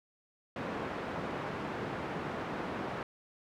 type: band-pass noise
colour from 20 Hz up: pink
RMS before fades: -38 dBFS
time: 0.56-3.03 s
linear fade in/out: 2 ms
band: 160 to 1600 Hz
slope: 12 dB/octave
effects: none